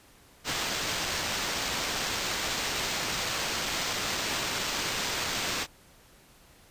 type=noise with sample-and-hold; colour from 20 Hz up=white; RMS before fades=-31 dBFS; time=0.44-5.67 s; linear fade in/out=50 ms; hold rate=11025 Hz; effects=pink hiss -57 dBFS RMS until 6.7 s + resampled to 32000 Hz